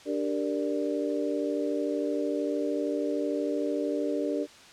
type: harmonic tone with a mistuned harmonic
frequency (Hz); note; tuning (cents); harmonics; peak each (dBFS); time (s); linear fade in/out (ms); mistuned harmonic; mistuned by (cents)
97.9; G2; -2; 3 / 4 / 5 / 6; -30 / -33 / -33 / -33; 0.05-4.47; 50; 5; -90
effects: white hiss -51 dBFS RMS until 4.72 s + low-pass 6000 Hz 12 dB/octave